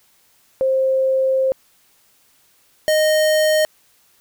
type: tone pair in turn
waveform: sine / square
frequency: 528 / 619.1 Hz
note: C5 / D#5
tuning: +16 / -9 cents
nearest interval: minor third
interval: 275 cents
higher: second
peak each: -14 dBFS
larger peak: neither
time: 0.61-1.52 / 2.88-3.65 s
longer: first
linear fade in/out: 0 ms
effects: white hiss -57 dBFS RMS until 4.2 s